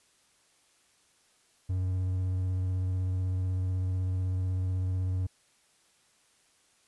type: tone with vibrato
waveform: triangle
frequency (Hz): 92.5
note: F#2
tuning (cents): 0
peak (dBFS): -25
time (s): 1.69-5.27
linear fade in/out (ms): 10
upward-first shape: sine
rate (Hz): 16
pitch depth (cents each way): 15
effects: white hiss -66 dBFS RMS until 6.87 s + resampled to 24000 Hz